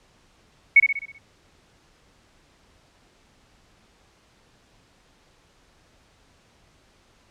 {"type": "tone with echo", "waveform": "sine", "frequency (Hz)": 2217, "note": "C#7", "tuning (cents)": 0, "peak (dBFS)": -8, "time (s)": [0.76, 0.8], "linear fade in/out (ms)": 5, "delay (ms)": 64, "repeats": 6, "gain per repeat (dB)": -6, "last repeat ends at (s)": 1.184, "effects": ["pink hiss -59 dBFS RMS until 7.3 s", "low-pass 7000 Hz 12 dB/octave"]}